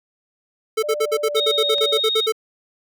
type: tone bursts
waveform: square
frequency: 440 Hz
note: A4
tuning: in tune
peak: -17 dBFS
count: 14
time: 0.77-2.323 s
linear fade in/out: 10 ms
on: 58 ms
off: 57 ms
type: tone with pitch glide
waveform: sine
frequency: 595 to 572.7 Hz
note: D5 to D5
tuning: +22 to -44 cents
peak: -24 dBFS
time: 0.83-2 s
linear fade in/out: 10 ms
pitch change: -66 cents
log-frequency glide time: 0.99-1.75 s
type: tone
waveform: sine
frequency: 3729 Hz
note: A#7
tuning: in tune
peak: -19 dBFS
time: 1.36-2.27 s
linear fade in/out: 10 ms
type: clicks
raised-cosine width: 0.2 ms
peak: -17 dBFS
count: 2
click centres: 1.783 / 1.841 s
effects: none